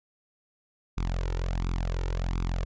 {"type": "tone with flanger", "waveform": "sawtooth", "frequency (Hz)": 43.65, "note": "F1", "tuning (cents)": 0, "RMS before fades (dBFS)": -29, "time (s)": [0.97, 2.65], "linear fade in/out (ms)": 10, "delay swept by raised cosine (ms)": [0.81, 2.21], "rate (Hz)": 1.4, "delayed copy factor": 0.75, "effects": ["resampled to 16000 Hz"]}